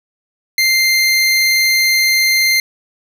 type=tone; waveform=25% pulse; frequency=2093 Hz; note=C7; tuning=in tune; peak=-7 dBFS; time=0.58-2.6 s; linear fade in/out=2 ms; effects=none